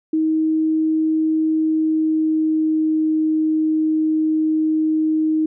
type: tone with pitch glide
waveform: sine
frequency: 315.7 to 313.2 Hz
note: D#4 to D#4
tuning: +25 to +11 cents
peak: -15 dBFS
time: 0.13-5.46 s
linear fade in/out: 5 ms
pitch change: -14 cents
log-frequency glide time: 1.5-3.1 s
effects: none